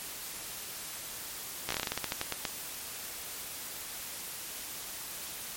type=slowing click train; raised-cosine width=0.2 ms; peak=-13 dBFS; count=15; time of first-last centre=1.69-2.452 s; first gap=15 ms; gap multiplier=1.18; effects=white hiss -41 dBFS RMS until 5.56 s + MP3 64 kbps